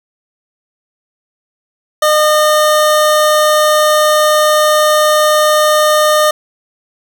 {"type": "tone", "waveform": "25% pulse", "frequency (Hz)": 609, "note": "D#5", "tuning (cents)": -37, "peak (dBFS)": -4, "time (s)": [2.02, 6.31], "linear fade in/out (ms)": 5, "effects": []}